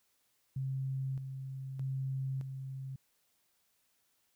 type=tone with tremolo; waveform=sine; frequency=133.5 Hz; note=C3; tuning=35 cents sharp; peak=-33 dBFS; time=0.56-2.96 s; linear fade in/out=5 ms; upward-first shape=square; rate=0.81 Hz; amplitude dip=50%; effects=white hiss -75 dBFS RMS until 4.35 s